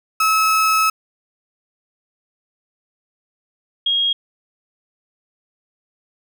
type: tone pair in turn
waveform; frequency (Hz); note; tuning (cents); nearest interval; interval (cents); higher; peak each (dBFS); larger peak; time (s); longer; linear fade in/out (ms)
35% pulse / sine; 1294 / 3269; E6 / G#7; -32 / -28; octave + major third; 1604; second; -12 / -15; first; 0.2-0.9 / 3.86-4.13; first; 5
effects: none